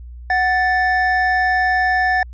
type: tone pair together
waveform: triangle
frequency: 740 / 1760 Hz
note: F#5 / A6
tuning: 0 / 0 cents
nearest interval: octave + minor third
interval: 1500 cents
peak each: -15 dBFS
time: 0.3-2.23 s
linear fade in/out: 2 ms
effects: added 60 Hz sine -32 dBFS peak until 2.33 s + resampled to 16000 Hz